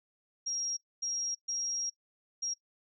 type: tone bursts at uneven times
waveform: sine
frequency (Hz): 5620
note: F8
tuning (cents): +10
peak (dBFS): -32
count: 4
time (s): 0.46-0.77 / 1.02-1.35 / 1.48-1.9 / 2.42-2.54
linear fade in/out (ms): 10
effects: noise-tail reverb RT60 0.1 s tail -19 dB re dry